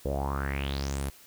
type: tone with low-pass filter sweep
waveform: sawtooth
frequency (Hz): 69.1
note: C#2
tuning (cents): -5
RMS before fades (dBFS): -31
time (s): 0.05-1.1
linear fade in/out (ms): 5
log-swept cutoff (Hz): 480 to 12000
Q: 6.2
effects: white hiss -54 dBFS RMS until 1.26 s